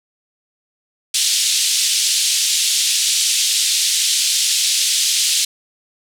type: band-pass noise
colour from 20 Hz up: pink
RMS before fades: -17 dBFS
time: 1.14-5.45 s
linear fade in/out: 5 ms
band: 3200 to 9700 Hz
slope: 24 dB/octave
effects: none